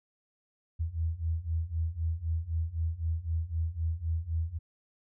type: beating tone pair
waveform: sine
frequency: 79.8 / 83.7 Hz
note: D#2 / E2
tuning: +44 / +27 cents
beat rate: 3.9 Hz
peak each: -33 / -31 dBFS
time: 0.79-4.59 s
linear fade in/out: 20 ms
effects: none